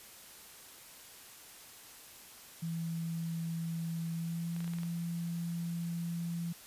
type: tone with pitch glide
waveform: sine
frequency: 165.5 to 169.56 Hz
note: E3 to E3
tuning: +7 to +49 cents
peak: -34 dBFS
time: 2.62-6.53 s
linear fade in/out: 10 ms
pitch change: +42 cents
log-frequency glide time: 4.13-4.6 s
type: clicks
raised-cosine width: 0.3 ms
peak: -33 dBFS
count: 7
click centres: 4.564 / 4.605 / 4.644 / 4.678 / 4.736 / 4.786 / 4.833 s
effects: white hiss -53 dBFS RMS until 6.66 s + resampled to 32000 Hz